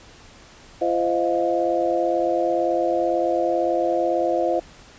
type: tone cluster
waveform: sine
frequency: 340.8 / 518 / 627 / 705 Hz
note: F4 / C5 / D#5 / F5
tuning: -42 / -17 / +13 / +16 cents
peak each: -24 dBFS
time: 0.81-4.6 s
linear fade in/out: 10 ms
effects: pink hiss -47 dBFS RMS until 4.98 s + resampled to 16000 Hz